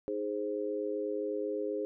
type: chord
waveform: sine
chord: Ab major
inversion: second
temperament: equal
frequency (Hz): 311.1 / 415.3 / 523.3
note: Eb4 / Ab4 / C5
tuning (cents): 0 / 0 / 0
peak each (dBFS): -38 / -34 / -37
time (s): 0.08-1.85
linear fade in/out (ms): 0
effects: none